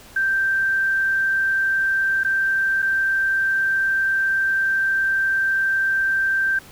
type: tone with dropouts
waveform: sine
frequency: 1568 Hz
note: G6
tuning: in tune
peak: -17 dBFS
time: 0.16-6.59 s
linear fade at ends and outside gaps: 5 ms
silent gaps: 2.235-2.247 / 2.821-2.825 s
effects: pink hiss -45 dBFS RMS until 6.71 s